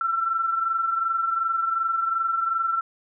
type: tone pair together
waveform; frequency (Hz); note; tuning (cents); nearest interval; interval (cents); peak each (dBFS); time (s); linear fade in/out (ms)
sine; 1342.3 / 1365; E6 / F6; +31 / -40; unison; 29; -22 / -30; 0.01-2.81; 2
effects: none